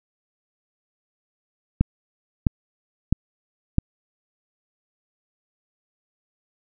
click train, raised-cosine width 5 ms, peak -4 dBFS, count 4, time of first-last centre 1.81-3.784 s, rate 1.52 Hz, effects none

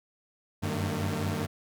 sawtooth tone cluster, 93.5 / 98.1 / 152.5 / 226.5 Hz, F#2 / G2 / D#3 / A#3, +19 / +2 / -34 / -50 cents, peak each -30 / -30 / -30 / -31 dBFS, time 0.62-1.47 s, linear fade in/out 20 ms, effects none

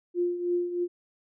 sine tone with tremolo, 351.7 Hz, F4, 12 cents sharp, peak -22 dBFS, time 0.14-0.88 s, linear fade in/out 50 ms, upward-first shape triangle, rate 3.1 Hz, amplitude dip 70%, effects none

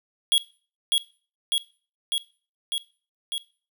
square tone with echo, 3322 Hz, G#7, in tune, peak -17 dBFS, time 0.32-0.38 s, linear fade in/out 0 ms, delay 600 ms, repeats 5, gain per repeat -2 dB, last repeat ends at 3.38 s, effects noise-tail reverb RT60 0.4 s tail -19 dB re dry

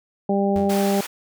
harmonic tone, 198.5 Hz, G3, 22 cents sharp, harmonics 1 / 2 / 3 / 4, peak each -20 / -23 / -25 / -26 dBFS, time 0.29-1.01 s, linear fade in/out 5 ms
35% pulse tone with exponential decay, 88.4 Hz, F2, 22 cents sharp, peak -25 dBFS, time 0.56-0.91 s, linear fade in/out 0 ms, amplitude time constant 74 ms
pink high-pass noise, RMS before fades -32 dBFS, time 0.69-1.07 s, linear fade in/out 10 ms, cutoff 810 Hz, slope 12 dB/octave
effects none

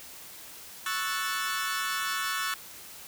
sawtooth chord, F# minor seventh, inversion second, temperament equal, 1108.7 / 1318.5 / 1480 / 1760 Hz, C#6 / E6 / F#6 / A6, 0 / 0 / 0 / 0 cents, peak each -31 dBFS, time 0.86-2.54 s, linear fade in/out 2 ms, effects white hiss -46 dBFS RMS until 3.07 s

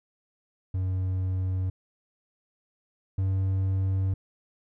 triangle tone pair in turn, 93.2 / 95.49 Hz, F#2 / G2, +13 / -45 cents, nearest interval unison, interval 42 cents, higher second, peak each -23 / -21 dBFS, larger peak second, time 0.74-1.7 / 3.18-4.14 s, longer neither, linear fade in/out 5 ms, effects none

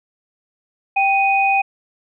sine tone pair together, 784 / 2489 Hz, G5 / D#7, 0 / 0 cents, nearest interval octave + minor sixth, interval 2000 cents, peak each -15 / -17 dBFS, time 0.96-1.62 s, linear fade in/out 10 ms, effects none

